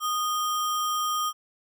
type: tone with sample-and-hold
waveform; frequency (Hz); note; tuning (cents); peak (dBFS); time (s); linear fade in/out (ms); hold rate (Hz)
sine; 1235; D#6; -13; -24; 0-1.33; 50; 4410
effects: none